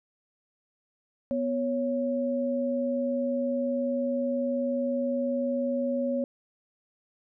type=tone pair together; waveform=sine; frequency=246.9 / 554.3 Hz; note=B3 / C#5; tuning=0 / 0 cents; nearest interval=octave + major second; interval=1400 cents; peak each=-28 dBFS; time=1.31-6.24 s; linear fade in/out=0 ms; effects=none